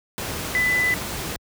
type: tone in noise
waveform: sine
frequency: 1999 Hz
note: B6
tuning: 20 cents sharp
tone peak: -18 dBFS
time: 0.55-0.94 s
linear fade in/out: 0 ms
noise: pink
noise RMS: -29 dBFS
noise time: 0.18-1.36 s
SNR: +8 dB
effects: high-pass 60 Hz 12 dB/octave